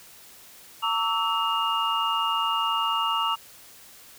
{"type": "tone cluster", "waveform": "sine", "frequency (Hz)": [910, 1140, 1310, 2831], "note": ["A#5", "C#6", "E6", "F7"], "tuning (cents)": [-42, 48, -11, 23], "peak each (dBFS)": -28, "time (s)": [0.82, 3.36], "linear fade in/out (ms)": 20, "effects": ["white hiss -49 dBFS RMS until 4.18 s"]}